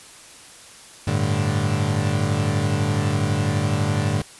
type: chord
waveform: 35% pulse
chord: G suspended second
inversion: none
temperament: equal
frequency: 98 / 110 / 146.83 Hz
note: G2 / A2 / D3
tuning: 0 / 0 / 0 cents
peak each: -22 dBFS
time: 1.07-4.22 s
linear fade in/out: 5 ms
effects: white hiss -44 dBFS RMS until 4.39 s + resampled to 24000 Hz